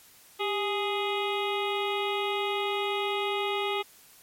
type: harmonic tone with a mistuned harmonic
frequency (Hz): 415.3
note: G#4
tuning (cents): 0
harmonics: 1 / 2 / 3 / 5 / 6 / 7 / 8 / 9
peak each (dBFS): -30 / -33 / -35 / -37 / -38 / -38 / -39 / -40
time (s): 0.39-3.83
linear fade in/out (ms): 20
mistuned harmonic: 1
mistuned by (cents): -70
effects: white hiss -55 dBFS RMS until 4.22 s + MP3 64 kbps